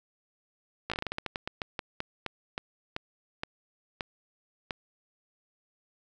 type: slowing click train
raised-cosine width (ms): 0.3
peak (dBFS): -16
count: 21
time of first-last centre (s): 0.9-4.708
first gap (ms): 16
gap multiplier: 1.22
effects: none